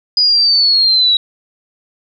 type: linear sweep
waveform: sine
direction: down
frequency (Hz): 4954 to 3858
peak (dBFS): -8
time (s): 0.17-1.17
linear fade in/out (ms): 2
effects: none